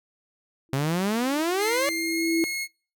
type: tone with exponential growth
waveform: sine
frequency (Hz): 329.6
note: E4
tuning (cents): 0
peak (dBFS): -19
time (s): 0.69-2.44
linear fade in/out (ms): 0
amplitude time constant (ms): 380
type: exponential sweep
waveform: sawtooth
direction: up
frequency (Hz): 130.81 to 582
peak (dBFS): -19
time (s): 0.73-1.89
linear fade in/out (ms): 0
type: tone with pitch glide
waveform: sawtooth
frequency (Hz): 2093 to 2166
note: C7 to C#7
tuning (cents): 0 to -41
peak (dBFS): -24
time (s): 1.58-2.68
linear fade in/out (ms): 50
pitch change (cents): +59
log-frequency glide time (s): 1.84-2.27
effects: noise-tail reverb RT60 0.4 s tail -26 dB re dry